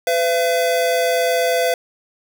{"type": "tone pair together", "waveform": "square", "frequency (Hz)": [505, 676.4], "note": ["B4", "E5"], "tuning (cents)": [39, 44], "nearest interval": "perfect fourth", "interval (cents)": 505, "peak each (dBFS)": -19, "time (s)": [0.07, 1.74], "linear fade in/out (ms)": 2, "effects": []}